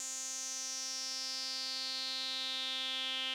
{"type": "tone with band-pass filter sweep", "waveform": "sawtooth", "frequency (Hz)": 261.6, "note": "C4", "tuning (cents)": 0, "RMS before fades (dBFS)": -39, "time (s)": [0, 3.34], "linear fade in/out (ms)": 2, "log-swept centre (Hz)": [7000, 3100], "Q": 6.1, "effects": []}